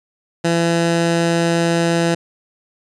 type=tone; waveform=15% pulse; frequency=168.4 Hz; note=E3; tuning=37 cents sharp; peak=-8 dBFS; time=0.44-2.15 s; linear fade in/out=10 ms; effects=resampled to 22050 Hz